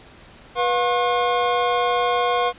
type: tone cluster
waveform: square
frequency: 488.4 / 715 / 1078 Hz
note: B4 / F5 / C#6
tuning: -19 / +41 / -49 cents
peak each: -23 dBFS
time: 0.55-2.53 s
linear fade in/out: 50 ms
effects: pink hiss -46 dBFS RMS until 2.58 s + resampled to 8000 Hz